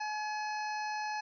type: harmonic tone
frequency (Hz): 849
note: G#5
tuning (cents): +38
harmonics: 1 / 2 / 3 / 5 / 6 / 7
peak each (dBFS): -35 / -41 / -45 / -49 / -51 / -52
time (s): 0-1.21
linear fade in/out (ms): 10
effects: none